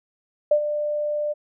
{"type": "tone with ADSR envelope", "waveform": "sine", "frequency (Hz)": 595, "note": "D5", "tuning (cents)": 22, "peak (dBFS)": -12, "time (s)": [0.51, 1.34], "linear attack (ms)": 6, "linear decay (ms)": 81, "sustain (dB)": -10, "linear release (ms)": 24, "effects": []}